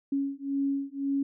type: beating tone pair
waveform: sine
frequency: 276.1 / 278 Hz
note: C#4 / C#4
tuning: -7 / +5 cents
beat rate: 1.9 Hz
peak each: -30 dBFS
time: 0.12-1.23 s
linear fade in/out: 5 ms
effects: none